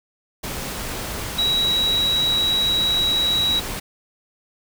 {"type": "tone in noise", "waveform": "sine", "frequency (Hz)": 3872, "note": "B7", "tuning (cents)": -35, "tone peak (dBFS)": -17, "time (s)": [1.38, 3.6], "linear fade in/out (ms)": 10, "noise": "pink", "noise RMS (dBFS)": -29, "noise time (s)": [0.43, 3.8], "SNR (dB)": 9, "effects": []}